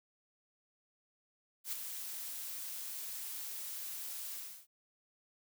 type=noise with ADSR envelope; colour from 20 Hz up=blue; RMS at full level=-37 dBFS; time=1.64-4.67 s; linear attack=86 ms; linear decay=12 ms; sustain=-6 dB; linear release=320 ms; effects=none